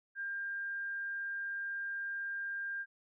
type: tone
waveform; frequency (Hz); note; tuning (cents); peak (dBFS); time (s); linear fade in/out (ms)
sine; 1599; G6; +34; -36; 0.15-2.86; 50
effects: none